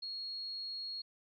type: tone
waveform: sine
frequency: 4302 Hz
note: C8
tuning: 47 cents sharp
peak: -39 dBFS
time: 0.02-1.02 s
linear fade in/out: 10 ms
effects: none